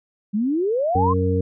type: exponential sweep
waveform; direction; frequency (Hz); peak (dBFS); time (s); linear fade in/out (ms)
sine; up; 196.5 to 1106; -18; 0.33-1.14; 20
type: harmonic tone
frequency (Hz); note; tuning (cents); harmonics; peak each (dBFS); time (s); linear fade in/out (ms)
92.5; F#2; 0; 1 / 2 / 3 / 5; -20 / -26 / -26 / -22; 0.95-1.41; 5
effects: none